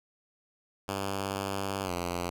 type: tone with pitch glide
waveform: 5% pulse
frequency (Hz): 98 to 87.81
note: G2 to F2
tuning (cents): 0 to +10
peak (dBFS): -20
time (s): 0.88-2.3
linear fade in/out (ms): 5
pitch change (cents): -190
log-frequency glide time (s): 1.83-1.92
effects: none